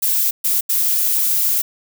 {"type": "noise bursts at uneven times", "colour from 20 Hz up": "violet", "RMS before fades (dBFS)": -17, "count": 3, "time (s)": [[0.02, 0.31], [0.44, 0.61], [0.69, 1.62]], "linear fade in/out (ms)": 10, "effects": []}